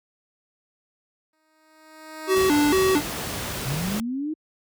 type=tone with exponential growth; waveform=10% pulse; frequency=313.1 Hz; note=D#4; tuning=11 cents sharp; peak=-21 dBFS; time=1.33-2.35 s; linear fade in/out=1 ms; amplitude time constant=220 ms
type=tone with vibrato; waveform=square; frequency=333.7 Hz; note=E4; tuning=21 cents sharp; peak=-18 dBFS; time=2.27-3.02 s; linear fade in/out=50 ms; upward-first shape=square; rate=2.2 Hz; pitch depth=220 cents each way
type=noise; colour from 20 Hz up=pink; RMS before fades=-30 dBFS; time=2.36-4 s; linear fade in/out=0 ms
type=linear sweep; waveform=sine; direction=up; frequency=122.5 to 319.1 Hz; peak=-25 dBFS; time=3.65-4.34 s; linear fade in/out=10 ms
effects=high-pass 60 Hz 12 dB/octave